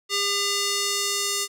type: tone with band-pass filter sweep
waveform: square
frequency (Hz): 402.6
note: G4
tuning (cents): +46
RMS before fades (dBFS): -25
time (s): 0.09-1.48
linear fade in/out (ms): 50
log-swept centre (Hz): 4600 to 7000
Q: 1.2
effects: none